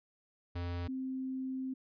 square / sine tone pair in turn, 87.31 / 261.6 Hz, F2 / C4, 0 / 0 cents, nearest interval octave + perfect fifth, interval 1900 cents, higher second, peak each -36 / -35 dBFS, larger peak second, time 0.55-0.88 / 0.88-1.74 s, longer second, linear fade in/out 10 ms, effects resampled to 11025 Hz

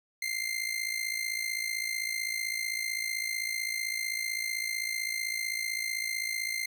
sawtooth tone with amplitude modulation, 2093 Hz, C7, in tune, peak -24 dBFS, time 0.22-6.66 s, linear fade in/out 5 ms, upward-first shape sine, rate 55.7 Hz, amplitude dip 75%, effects none

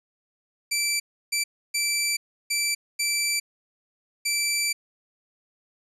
15% pulse tone bursts at uneven times, 2332 Hz, D7, 13 cents flat, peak -16 dBFS, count 6, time 0.71-1 / 1.32-1.44 / 1.74-2.17 / 2.5-2.75 / 2.99-3.4 / 4.25-4.73 s, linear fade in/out 10 ms, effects resampled to 32000 Hz

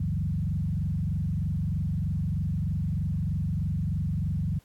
sine tone with frequency modulation, 123.4 Hz, B2, 1 cent flat, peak -25 dBFS, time 0-4.59 s, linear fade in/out 5 ms, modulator 23.2 Hz, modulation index 2.4, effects pink hiss -63 dBFS RMS until 4.64 s + AAC 64 kbps

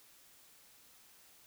silence, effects white hiss -62 dBFS RMS until 1.46 s

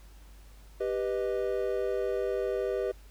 triangle chord, G augmented, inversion none, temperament equal with one note detuned, 393.4 / 493.9 / 622.3 Hz, G4 / B4 / D#5, +6 / 0 / 0 cents, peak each -29 / -30 / -33 dBFS, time 0.8-2.92 s, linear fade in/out 10 ms, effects added 50 Hz sine -49 dBFS peak until 3.1 s + pink hiss -60 dBFS RMS until 3.1 s

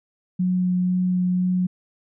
sine tone with vibrato, 181.7 Hz, F#3, 31 cents flat, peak -18 dBFS, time 0.39-1.67 s, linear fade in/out 10 ms, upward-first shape sine, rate 2 Hz, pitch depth 8 cents each way, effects none

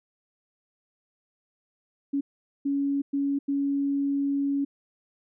sine tone bursts at uneven times, 280 Hz, C#4, 18 cents sharp, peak -23 dBFS, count 4, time 2.13-2.21 / 2.65-3.02 / 3.13-3.39 / 3.48-4.65 s, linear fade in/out 10 ms, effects none

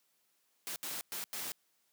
white noise bursts at uneven times, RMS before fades -40 dBFS, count 4, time 0.67-0.76 / 0.83-1.01 / 1.12-1.24 / 1.33-1.52 s, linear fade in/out 0 ms, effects white hiss -75 dBFS RMS until 1.92 s + high-pass 150 Hz 12 dB/octave

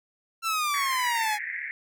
sawtooth exponential sweep, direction down, 1361 to 824 Hz, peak -21 dBFS, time 0.42-1.39 s, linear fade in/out 50 ms
white band-pass noise, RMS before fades -34 dBFS, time 0.74-1.71 s, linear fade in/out 0 ms, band 1700 to 2200 Hz, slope 96 dB/octave
effects none

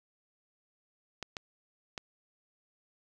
clicks, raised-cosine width 0.2 ms, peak -20 dBFS, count 3, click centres 1.227 / 1.368 / 1.978 s, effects none

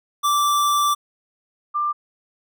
square / sine tone pair in turn, 1169 / 1188.7 Hz, D6 / D6, -8 / +21 cents, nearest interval unison, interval 29 cents, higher second, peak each -17 / -19 dBFS, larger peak first, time 0.23-0.95 / 1.74-1.93 s, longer first, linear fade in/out 20 ms, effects none

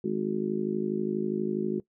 harmonic tone, 52.3 Hz, G#1, 13 cents sharp, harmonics 3 / 4 / 5 / 6 / 7 / 8, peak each -39 / -31 / -39 / -37 / -29 / -38 dBFS, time 0.04-1.8 s, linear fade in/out 5 ms, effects noise-tail reverb RT60 0.1 s tail -19 dB re dry

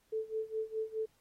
sine tone with tremolo, 439.4 Hz, A4, 2 cents flat, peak -31 dBFS, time 0.12-1.06 s, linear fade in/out 10 ms, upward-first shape sine, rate 4.8 Hz, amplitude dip 90%, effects pink hiss -72 dBFS RMS until 1.2 s + AAC 48 kbps

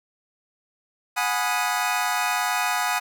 25% pulse chord, G# minor seventh, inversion third, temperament equal with one note detuned, 729 / 830.6 / 987.8 / 1244.5 Hz, F#5 / G#5 / B5 / D#6, -26 / 0 / 0 / 0 cents, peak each -23 / -24 / -25 / -24 dBFS, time 1.16-3 s, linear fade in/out 20 ms, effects none

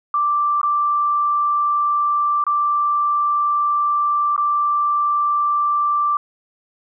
sine tone with dropouts, 1174.7 Hz, D6, in tune, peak -15 dBFS, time 0.14-6.17 s, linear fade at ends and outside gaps 2 ms, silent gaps 0.615-0.631 / 2.44-2.466 / 4.364-4.378 s, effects none

